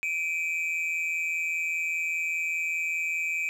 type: tone pair together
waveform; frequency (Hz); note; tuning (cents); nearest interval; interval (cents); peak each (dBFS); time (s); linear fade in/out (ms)
triangle; 2335 / 2500; D7 / D#7; -11 / +8; minor second; 119; -28; 0.03-3.49; 0
effects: none